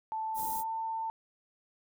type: tone with pitch glide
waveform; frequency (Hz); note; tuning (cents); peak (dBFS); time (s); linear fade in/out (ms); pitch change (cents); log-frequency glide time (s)
sine; 880 to 895.9; A5 to A5; 0 to +31; -32; 0.12-1.1; 0; +31; 0.26-0.73
type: band-stop noise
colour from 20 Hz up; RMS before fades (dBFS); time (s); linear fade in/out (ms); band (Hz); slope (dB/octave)
white; -39; 0.34-0.64; 50; 460 to 11000; 12
effects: none